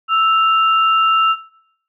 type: tone pair together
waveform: sine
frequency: 1318.5 / 2794 Hz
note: E6 / F7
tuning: 0 / 0 cents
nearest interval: octave + minor second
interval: 1300 cents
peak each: -12 / -20 dBFS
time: 0.08-1.36 s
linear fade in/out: 50 ms
effects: noise-tail reverb RT60 0.7 s tail -18 dB re dry